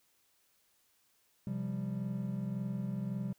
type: chord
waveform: triangle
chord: C suspended fourth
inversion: none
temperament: just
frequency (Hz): 130.81 / 174.42 / 196.22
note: C3 / F3 / G3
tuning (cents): 0 / -2 / +2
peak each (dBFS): -37 / -39 / -35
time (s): 1.47-3.33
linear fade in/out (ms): 2
effects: white hiss -72 dBFS RMS until 3.38 s